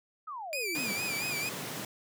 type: exponential sweep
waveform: sine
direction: down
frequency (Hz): 1318.5 to 186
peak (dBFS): -37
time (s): 0.27-0.93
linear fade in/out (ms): 10
type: tone with vibrato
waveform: sawtooth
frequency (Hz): 2407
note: D7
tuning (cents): +42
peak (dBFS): -29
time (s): 0.53-1.49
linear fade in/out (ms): 0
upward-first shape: sine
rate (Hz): 4.4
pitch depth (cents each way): 79
type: high-pass noise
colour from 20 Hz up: pink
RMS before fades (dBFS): -39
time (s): 0.75-1.85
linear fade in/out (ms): 2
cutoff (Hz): 110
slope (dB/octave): 48
effects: none